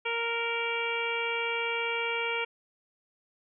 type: harmonic tone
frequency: 465.1 Hz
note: A#4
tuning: 4 cents flat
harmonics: 1 / 2 / 3 / 4 / 5 / 6 / 7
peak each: -34 / -36 / -37 / -43 / -32 / -37 / -42 dBFS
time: 0.05-2.45 s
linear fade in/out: 10 ms
effects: none